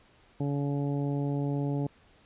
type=harmonic tone; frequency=142 Hz; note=C#3; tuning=42 cents sharp; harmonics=1 / 2 / 3 / 4 / 5 / 6; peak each=-29 / -32 / -38 / -42 / -45 / -46 dBFS; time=0.4-1.87 s; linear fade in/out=5 ms; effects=pink hiss -61 dBFS RMS until 2.25 s + resampled to 8000 Hz